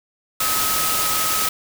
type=tone in noise; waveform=sine; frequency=1275 Hz; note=D#6; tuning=42 cents sharp; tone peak=-25 dBFS; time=0.4-1.49 s; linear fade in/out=5 ms; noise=white; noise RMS=-21 dBFS; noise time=0.4-1.49 s; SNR=-7 dB; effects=none

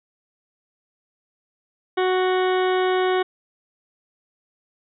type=harmonic tone; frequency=370 Hz; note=F#4; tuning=in tune; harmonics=1 / 2 / 3 / 4 / 5 / 6 / 8 / 9 / 10; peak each=-19 / -25 / -29 / -31 / -33 / -35 / -37 / -38 / -39 dBFS; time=1.97-3.23 s; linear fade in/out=10 ms; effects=none

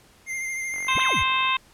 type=tone with vibrato; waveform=square; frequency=2100 Hz; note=C7; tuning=6 cents sharp; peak=-28 dBFS; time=0.26-1.24 s; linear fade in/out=50 ms; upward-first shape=triangle; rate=13 Hz; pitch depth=27 cents each way
type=click train; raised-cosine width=0.5 ms; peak=-27 dBFS; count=36; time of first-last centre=0.74-1.493 s; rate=46.5 Hz
type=harmonic tone; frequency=523.3 Hz; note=C5; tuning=in tune; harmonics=2 / 3 / 4 / 5 / 6 / 7; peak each=-23 / -34 / -30 / -25 / -32 / -29 dBFS; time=0.88-1.57 s; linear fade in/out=5 ms
type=exponential two-way sweep; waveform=sine; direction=up then down; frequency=58.27 to 3951 to 58.27 Hz; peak=-29 dBFS; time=0.95-1.23 s; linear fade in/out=0 ms; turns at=1.01 s
effects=pink hiss -55 dBFS RMS until 1.73 s + low-pass 12000 Hz 12 dB/octave

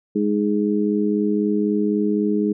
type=harmonic tone; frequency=103.9 Hz; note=G#2; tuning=1 cent sharp; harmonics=2 / 3 / 4; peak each=-20 / -22 / -23 dBFS; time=0.15-2.53 s; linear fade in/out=10 ms; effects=none

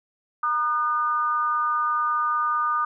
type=tone with amplitude modulation; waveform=sine; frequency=1217 Hz; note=D#6; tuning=39 cents flat; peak=-17 dBFS; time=0.43-2.85 s; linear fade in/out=5 ms; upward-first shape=sine; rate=275 Hz; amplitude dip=75%; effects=none

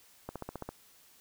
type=click train; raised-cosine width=1 ms; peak=-24 dBFS; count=7; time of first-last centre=0.29-0.69 s; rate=15 Hz; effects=white hiss -61 dBFS RMS until 1.2 s

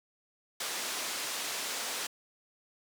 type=low-pass noise; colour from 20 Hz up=white; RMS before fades=-36 dBFS; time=0.6-2.07 s; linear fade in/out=5 ms; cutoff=7600 Hz; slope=12 dB/octave; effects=high-pass 300 Hz 12 dB/octave

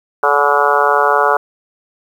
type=harmonic tone with a mistuned harmonic; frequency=143.7 Hz; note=D3; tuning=37 cents flat; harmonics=3 / 4 / 5 / 6 / 7 / 8 / 9 / 10; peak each=-18 / -18 / -18 / -18 / -18 / -18 / -18 / -18 dBFS; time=0.23-1.37 s; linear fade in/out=2 ms; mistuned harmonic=5; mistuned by=+33 cents; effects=7-bit

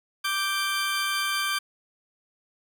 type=tone pair together; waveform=20% pulse; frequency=1174.7 / 1568 Hz; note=D6 / G6; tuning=0 / 0 cents; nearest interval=perfect fourth; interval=500 cents; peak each=-23 dBFS; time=0.24-1.59 s; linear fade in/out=10 ms; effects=none

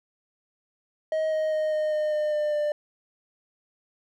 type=tone with pitch steps; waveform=triangle; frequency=630 / 624.9 / 619.9 / 614.9 / 609.9 / 605 / 600.2 / 595.3 Hz; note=D#5 / D#5 / D#5 / D#5 / D#5 / D#5 / D5 / D5; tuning=+21 / +7 / -7 / -21 / -35 / -49 / +38 / +23 cents; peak=-21 dBFS; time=1.12-2.72 s; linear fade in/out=2 ms; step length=200 ms; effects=none

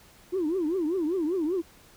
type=tone with vibrato; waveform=sine; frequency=340 Hz; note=F4; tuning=46 cents flat; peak=-23 dBFS; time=0.32-1.62 s; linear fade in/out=20 ms; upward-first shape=triangle; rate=5.1 Hz; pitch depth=270 cents each way; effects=tanh soft clip ceiling -21 dBFS + pink hiss -55 dBFS RMS until 1.96 s

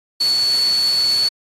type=tone in noise; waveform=sine; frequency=4435 Hz; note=C#8; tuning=in tune; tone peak=-14 dBFS; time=0.2-1.29 s; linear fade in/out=10 ms; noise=white; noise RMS=-29 dBFS; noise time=0.2-1.29 s; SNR=+12 dB; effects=AAC 32 kbps

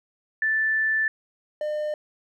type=tone pair in turn; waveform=sine / triangle; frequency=1760 / 603.8 Hz; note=A6 / D5; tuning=0 / +48 cents; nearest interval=octave + perfect fifth; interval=1852 cents; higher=first; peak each=-20 / -23 dBFS; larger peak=first; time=0.42-1.08 / 1.61-1.94 s; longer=first; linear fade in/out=2 ms; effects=none

